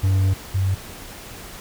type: tone pair in turn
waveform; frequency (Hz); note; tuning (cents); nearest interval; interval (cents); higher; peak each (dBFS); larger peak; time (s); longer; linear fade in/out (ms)
triangle / sine; 95.6 / 95.6; G2 / G2; -43 / -43; unison; 0; neither; -13 / -17; first; 0.03-0.34 / 0.54-0.75; first; 10
effects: pink hiss -38 dBFS RMS until 1.6 s